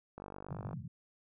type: click train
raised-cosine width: 1 ms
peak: -31 dBFS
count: 28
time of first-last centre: 0.18-0.731 s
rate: 49 Hz
type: band-pass noise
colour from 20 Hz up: pink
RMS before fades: -43 dBFS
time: 0.49-0.88 s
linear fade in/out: 2 ms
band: 100 to 190 Hz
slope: 48 dB/octave
effects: none